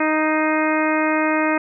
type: harmonic tone with a mistuned harmonic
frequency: 311.1 Hz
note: D#4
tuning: in tune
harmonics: 1 / 2 / 3 / 4 / 5 / 6 / 7 / 8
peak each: -20 / -23 / -25 / -26 / -27 / -28 / -28 / -29 dBFS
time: 0-1.58 s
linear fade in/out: 5 ms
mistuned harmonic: 7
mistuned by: -39 cents
effects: none